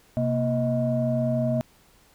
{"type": "tone cluster", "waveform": "sine", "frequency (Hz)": [128.9, 234.6, 629], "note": ["C3", "A#3", "D#5"], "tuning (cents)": [-26, 11, 19], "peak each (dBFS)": -25, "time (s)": [0.17, 1.61], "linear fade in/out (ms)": 0, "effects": ["tanh soft clip ceiling -14 dBFS", "pink hiss -58 dBFS RMS until 2.14 s"]}